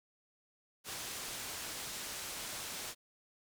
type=low-pass noise; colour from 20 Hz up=white; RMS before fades=-43 dBFS; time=0.84-2.95 s; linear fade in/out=50 ms; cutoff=9300 Hz; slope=12 dB/octave; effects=none